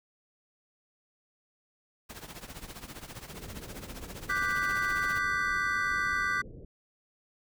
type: noise with tremolo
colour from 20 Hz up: pink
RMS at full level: -41 dBFS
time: 2.09-5.19 s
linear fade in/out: 10 ms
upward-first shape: triangle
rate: 15 Hz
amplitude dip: 85%
type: low-pass noise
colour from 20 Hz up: pink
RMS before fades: -46 dBFS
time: 3.33-6.65 s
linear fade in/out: 5 ms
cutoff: 540 Hz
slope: 48 dB/octave
type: chord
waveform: triangle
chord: G major seventh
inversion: second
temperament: equal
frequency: 1174.7 / 1480 / 1568 / 1975.5 Hz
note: D6 / F#6 / G6 / B6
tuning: 0 / 0 / 0 / 0 cents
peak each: -31 dBFS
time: 4.29-6.42 s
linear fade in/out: 10 ms
effects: none